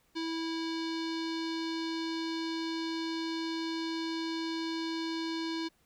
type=tone with low-pass filter; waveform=square; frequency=327 Hz; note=E4; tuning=14 cents flat; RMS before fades=-35 dBFS; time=0.15-5.69 s; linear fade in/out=20 ms; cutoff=4400 Hz; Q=3.6; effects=pink hiss -70 dBFS RMS until 5.85 s

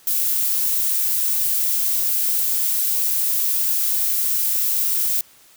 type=noise; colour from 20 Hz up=violet; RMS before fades=-20 dBFS; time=0.07-5.21 s; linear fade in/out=2 ms; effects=white hiss -51 dBFS RMS until 5.56 s

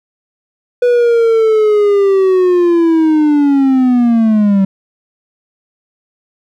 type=linear sweep; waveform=triangle; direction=down; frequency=492.2 to 191.3 Hz; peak=-5 dBFS; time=0.82-4.65 s; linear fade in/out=5 ms; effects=none

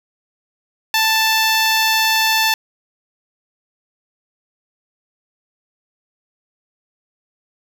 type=tone; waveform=10% pulse; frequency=882 Hz; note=A5; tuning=4 cents sharp; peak=-5 dBFS; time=0.94-2.54 s; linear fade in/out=2 ms; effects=none

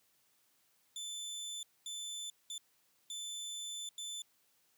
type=tone bursts at uneven times; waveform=25% pulse; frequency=3520 Hz; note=A7; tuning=in tune; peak=-37 dBFS; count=5; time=0.96-1.63 / 1.86-2.3 / 2.5-2.58 / 3.1-3.89 / 3.98-4.22 s; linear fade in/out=2 ms; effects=white hiss -73 dBFS RMS until 4.77 s + high-pass 80 Hz 12 dB/octave

